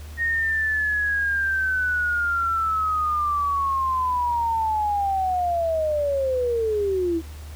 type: linear sweep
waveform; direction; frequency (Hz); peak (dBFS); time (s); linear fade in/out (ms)
sine; down; 1864 to 320.4; -20; 0.17-7.22; 50
effects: added 75 Hz sine -35 dBFS peak until 7.55 s + pink hiss -47 dBFS RMS until 7.55 s